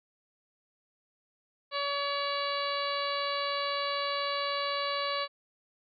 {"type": "harmonic tone", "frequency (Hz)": 567, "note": "C#5", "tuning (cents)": 39, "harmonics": [1, 2, 3, 4, 5, 6, 7, 8], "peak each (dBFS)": [-35, -33, -41, -40, -41, -44, -38, -41], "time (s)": [1.71, 5.28], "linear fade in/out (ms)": 50, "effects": []}